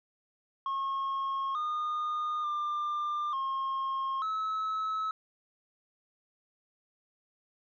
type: tone with pitch steps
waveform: sine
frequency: 1085 / 1223 / 1194 / 1074 / 1294 Hz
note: C#6 / D#6 / D6 / C6 / E6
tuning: -37 / -30 / +28 / +45 / -32 cents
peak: -27 dBFS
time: 0.66-5.11 s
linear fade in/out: 2 ms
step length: 890 ms
effects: tanh soft clip ceiling -29 dBFS